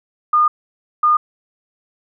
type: tone bursts at uneven times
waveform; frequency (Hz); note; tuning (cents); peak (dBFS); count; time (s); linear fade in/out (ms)
sine; 1218; D#6; -37; -10; 2; 0.33-0.48 / 1.03-1.17; 5
effects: none